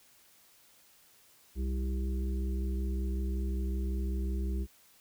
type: harmonic tone with a mistuned harmonic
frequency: 65.41 Hz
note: C2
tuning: in tune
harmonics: 1 / 3 / 5 / 6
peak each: -30 / -40 / -44 / -46 dBFS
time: 1.55-4.67 s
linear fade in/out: 50 ms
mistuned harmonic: 1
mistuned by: -46 cents
effects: white hiss -62 dBFS RMS until 5 s